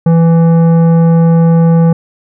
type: tone with tanh clipping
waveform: triangle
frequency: 166 Hz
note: E3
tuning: 12 cents sharp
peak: -6 dBFS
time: 0.06-1.93 s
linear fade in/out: 5 ms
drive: 16 dB
effects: none